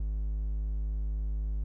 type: tone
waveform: triangle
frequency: 51.91 Hz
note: G#1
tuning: in tune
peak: -27 dBFS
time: 0-1.64 s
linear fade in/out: 5 ms
effects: none